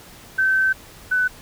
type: tone pair in turn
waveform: sine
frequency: 1541 / 1500.6 Hz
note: G6 / F#6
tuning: -30 / +24 cents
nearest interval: unison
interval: 46 cents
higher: first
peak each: -15 / -16 dBFS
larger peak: first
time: 0.38-0.73 / 1.11-1.28 s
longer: first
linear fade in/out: 10 ms
effects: pink hiss -44 dBFS RMS until 1.41 s